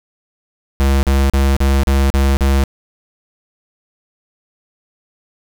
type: tone bursts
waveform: square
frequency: 68.2 Hz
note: C#2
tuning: 28 cents flat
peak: -11 dBFS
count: 7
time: 0.8-2.638 s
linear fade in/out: 0 ms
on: 230 ms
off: 38 ms
effects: none

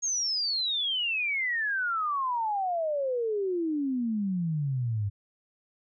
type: exponential sweep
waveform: sine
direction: down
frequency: 6645 to 98 Hz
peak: -26 dBFS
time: 0.02-5.1 s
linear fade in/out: 20 ms
effects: none

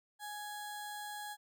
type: tone with notch filter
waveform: 15% pulse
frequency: 833 Hz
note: G#5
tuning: 5 cents sharp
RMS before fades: -44 dBFS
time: 0.19-1.37 s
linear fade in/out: 50 ms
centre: 2500 Hz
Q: 1.5
effects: none

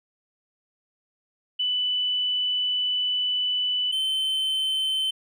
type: tone pair in turn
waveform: sine / triangle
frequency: 2986 / 3077 Hz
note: F#7 / G7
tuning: +15 / -33 cents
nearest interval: minor second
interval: 52 cents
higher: second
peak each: -22 / -21 dBFS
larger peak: second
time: 1.59-3.92 / 3.92-5.11 s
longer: first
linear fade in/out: 10 ms
effects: none

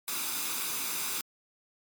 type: noise with comb filter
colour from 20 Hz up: white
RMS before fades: -33 dBFS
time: 0.08-1.21 s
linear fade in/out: 0 ms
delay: 0.81 ms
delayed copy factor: +0.55
effects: high-pass 200 Hz 12 dB/octave + MP3 96 kbps

